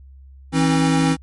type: tone cluster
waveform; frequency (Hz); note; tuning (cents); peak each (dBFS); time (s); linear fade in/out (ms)
square; 162.8 / 268.3 / 318.4; E3 / C4 / D#4; -21 / +44 / +40; -19 / -18 / -25; 0.52-1.17; 50
effects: added 67 Hz sine -40 dBFS peak until 1.22 s + MP3 48 kbps

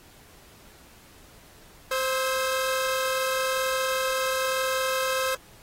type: tone cluster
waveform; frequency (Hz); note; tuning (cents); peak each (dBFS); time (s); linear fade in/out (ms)
sawtooth; 523 / 1295 / 1610; C5 / E6 / G6; -1 / -31 / +46; -22 / -27 / -30; 1.91-5.35; 5
effects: pink hiss -53 dBFS RMS until 5.62 s + AAC 48 kbps

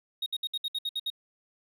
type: tone bursts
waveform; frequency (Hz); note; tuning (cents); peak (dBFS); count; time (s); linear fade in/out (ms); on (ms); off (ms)
triangle; 3749; A#7; +9; -27; 9; 0.22-1.102; 5; 42; 63
effects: none

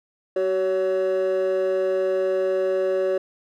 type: tone pair together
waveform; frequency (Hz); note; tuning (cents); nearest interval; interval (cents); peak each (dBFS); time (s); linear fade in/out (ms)
triangle; 378 / 562; F#4 / C#5; +37 / +24; perfect fifth; 687; -19; 0.36-3.18; 5
effects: tanh soft clip ceiling -15 dBFS

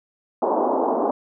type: band-pass noise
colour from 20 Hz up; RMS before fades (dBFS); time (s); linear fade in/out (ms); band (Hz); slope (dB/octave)
white; -21; 0.42-1.11; 2; 240 to 960; 48
effects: none

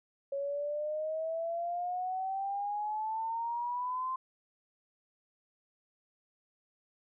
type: exponential sweep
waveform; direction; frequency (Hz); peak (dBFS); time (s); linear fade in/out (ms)
sine; up; 552 to 1047; -32; 0.32-4.16; 5
effects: none

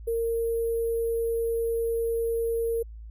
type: tone with sample-and-hold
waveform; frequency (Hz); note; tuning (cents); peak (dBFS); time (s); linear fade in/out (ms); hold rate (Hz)
sine; 460; A#4; -23; -24; 0.07-2.83; 10; 11025
effects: added 55 Hz sine -39 dBFS peak until 3.1 s

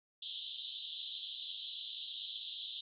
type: band-pass noise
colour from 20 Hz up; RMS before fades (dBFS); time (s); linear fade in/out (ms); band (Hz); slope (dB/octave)
pink; -45; 0.22-2.81; 5; 3100 to 3900; 96
effects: none

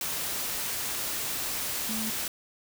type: tone in noise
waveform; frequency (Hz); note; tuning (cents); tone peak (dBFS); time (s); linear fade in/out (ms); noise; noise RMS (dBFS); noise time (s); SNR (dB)
sine; 220; A3; 0; -33; 1.89-2.1; 2; white; -32; 0.01-2.28; -4
effects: none

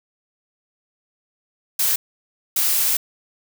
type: noise bursts at uneven times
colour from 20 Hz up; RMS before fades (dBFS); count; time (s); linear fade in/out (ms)
blue; -19; 2; 1.79-1.96 / 2.56-2.97; 5
effects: none

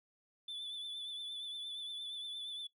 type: tone with vibrato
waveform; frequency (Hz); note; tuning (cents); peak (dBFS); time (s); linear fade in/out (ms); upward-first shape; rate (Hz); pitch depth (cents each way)
sine; 3493; A7; -13; -38; 0.48-2.67; 5; triangle; 8.6; 43
effects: noise-tail reverb RT60 0.1 s tail -18 dB re dry + tanh soft clip ceiling -40 dBFS

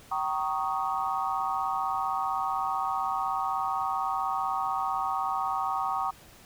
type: chord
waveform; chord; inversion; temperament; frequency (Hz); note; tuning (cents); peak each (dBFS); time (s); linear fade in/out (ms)
sine; Eb dominant seventh; first; equal with one note detuned; 771.9 / 932.3 / 1108.7 / 1244.5; G5 / Bb5 / Db6 / Eb6; -27 / 0 / 0 / 0; -31 / -33 / -32 / -33; 0.11-6.11; 10
effects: pink hiss -53 dBFS RMS until 6.45 s

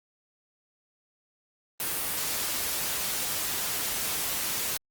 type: noise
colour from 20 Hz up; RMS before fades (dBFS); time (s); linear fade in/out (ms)
white; -30; 1.8-4.77; 0
effects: Opus 32 kbps

